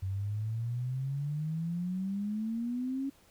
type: exponential sweep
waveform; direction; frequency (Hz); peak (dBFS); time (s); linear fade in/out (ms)
sine; up; 93.6 to 277.2; -31; 0.02-3.1; 10
effects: pink hiss -63 dBFS RMS until 3.3 s